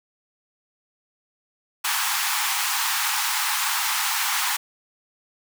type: high-pass noise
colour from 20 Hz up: pink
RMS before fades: -24 dBFS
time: 1.84-4.57 s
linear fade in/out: 10 ms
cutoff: 800 Hz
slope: 96 dB/octave
effects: none